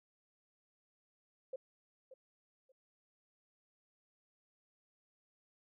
sine tone with echo, 523 Hz, C5, 1 cent flat, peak -39 dBFS, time 1.53-1.56 s, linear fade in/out 5 ms, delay 580 ms, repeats 2, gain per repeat -13 dB, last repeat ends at 2.72 s, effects none

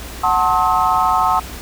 sine chord, F# diminished seventh, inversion none, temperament just, 740 / 888 / 1065.6 / 1278.7 Hz, F#5 / A5 / C6 / Eb6, 0 / +16 / +31 / +47 cents, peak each -18 dBFS, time 0.23-1.4 s, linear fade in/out 10 ms, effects added 60 Hz sine -33 dBFS peak until 1.61 s + pink hiss -33 dBFS RMS until 1.61 s

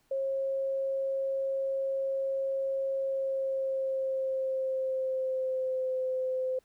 sine tone with pitch glide, 540 to 516.2 Hz, C#5 to C5, -45 to -23 cents, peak -28 dBFS, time 0.11-6.59 s, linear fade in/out 5 ms, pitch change -78 cents, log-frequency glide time 2.96-5.99 s, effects pink hiss -70 dBFS RMS until 6.64 s

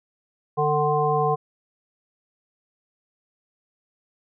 harmonic tone, 149.6 Hz, D3, 32 cents sharp, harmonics 1 / 3 / 5 / 7, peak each -26 / -23 / -23 / -25 dBFS, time 0.57-1.36 s, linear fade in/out 20 ms, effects none

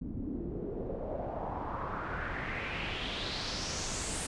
pink noise with low-pass filter sweep, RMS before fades -37 dBFS, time 0.01-4.27 s, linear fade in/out 10 ms, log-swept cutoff 230 to 9400 Hz, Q 3.4, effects resampled to 24000 Hz

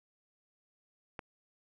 click, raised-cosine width 0.5 ms, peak -25 dBFS, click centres 1.192 s, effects none

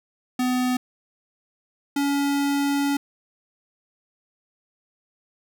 square tone pair in turn, 251.5 / 282.3 Hz, B3 / C#4, +32 / +32 cents, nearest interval major second, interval 200 cents, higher second, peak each -21 dBFS, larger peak neither, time 0.39-0.77 / 1.96-2.97 s, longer second, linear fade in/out 5 ms, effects none

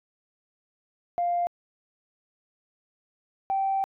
sine tone pair in turn, 698.5 / 777.6 Hz, F5 / G5, 0 / -14 cents, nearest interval major second, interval 186 cents, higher second, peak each -22 / -22 dBFS, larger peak neither, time 1.18-1.47 / 3.5-3.84 s, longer second, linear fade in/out 0 ms, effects tanh soft clip ceiling -18 dBFS

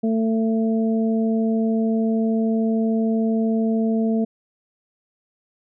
harmonic tone, 223.3 Hz, A3, 26 cents sharp, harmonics 1 / 2 / 3, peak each -18 / -26 / -30 dBFS, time 0.03-4.25 s, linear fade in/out 10 ms, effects none

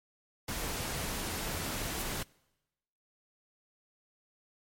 pink noise, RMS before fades -36 dBFS, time 0.48-2.23 s, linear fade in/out 5 ms
violet noise with exponential growth, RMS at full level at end -32 dBFS, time 1.92-2.02 s, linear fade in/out 5 ms, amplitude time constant 20 ms
effects noise-tail reverb RT60 1.0 s tail -25 dB re dry + MP3 64 kbps

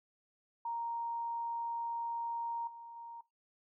sine tone with level steps, 932.3 Hz, A#5, in tune, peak -35 / -47 / -45 dBFS, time 0.65-3.21 s, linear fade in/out 5 ms, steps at 2.67 / 2.96 s, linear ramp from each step 5 ms, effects noise-tail reverb RT60 0.2 s tail -19 dB re dry

